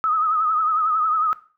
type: tone with vibrato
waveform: sine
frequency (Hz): 1269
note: D#6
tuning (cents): +34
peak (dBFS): -17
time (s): 0.04-1.33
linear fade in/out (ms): 0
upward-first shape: triangle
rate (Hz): 11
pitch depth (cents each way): 79
effects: noise-tail reverb RT60 0.4 s tail -17 dB re dry